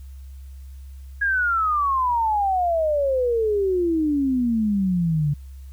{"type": "exponential sweep", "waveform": "sine", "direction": "down", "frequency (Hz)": [1659, 141.9], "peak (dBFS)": -18, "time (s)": [1.21, 5.34], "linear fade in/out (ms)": 10, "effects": ["added 67 Hz sine -36 dBFS peak until 5.72 s", "white hiss -60 dBFS RMS until 5.72 s"]}